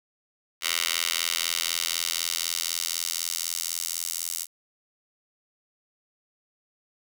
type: tone with high-pass filter sweep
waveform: 10% pulse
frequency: 84 Hz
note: E2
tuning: 33 cents sharp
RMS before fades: -29 dBFS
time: 0.61-4.47 s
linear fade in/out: 50 ms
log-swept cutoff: 2600 to 7300 Hz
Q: 1
effects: none